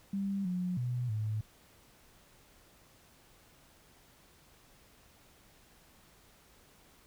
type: tone with pitch steps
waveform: sine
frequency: 197.2 / 180.4 / 123.3 / 107.9 Hz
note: G3 / F#3 / B2 / A2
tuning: +11 / -44 / -2 / -33 cents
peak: -31 dBFS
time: 0.13-1.41 s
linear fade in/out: 5 ms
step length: 320 ms
effects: pink hiss -62 dBFS RMS until 7.06 s